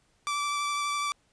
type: tone with vibrato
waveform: sawtooth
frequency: 1163 Hz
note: D6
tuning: 17 cents flat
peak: -24 dBFS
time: 0.27-1.12 s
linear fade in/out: 0 ms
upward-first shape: triangle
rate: 12 Hz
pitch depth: 15 cents each way
effects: pink hiss -68 dBFS RMS until 1.32 s + resampled to 22050 Hz